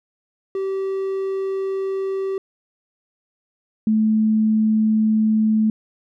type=tone pair in turn; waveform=triangle / sine; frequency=386.3 / 217.5 Hz; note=G4 / A3; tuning=-25 / -20 cents; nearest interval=minor seventh; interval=995 cents; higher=first; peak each=-19 / -14 dBFS; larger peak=second; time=0.55-2.38 / 3.87-5.7 s; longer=neither; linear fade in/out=2 ms; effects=none